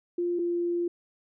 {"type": "tone pair in turn", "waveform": "sine", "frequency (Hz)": [349.2, 346.4], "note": ["F4", "F4"], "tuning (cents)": [0, -14], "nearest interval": "unison", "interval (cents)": 14, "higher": "first", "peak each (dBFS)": -25, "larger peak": "neither", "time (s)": [[0.18, 0.39], [0.39, 0.88]], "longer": "second", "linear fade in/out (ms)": 5, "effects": []}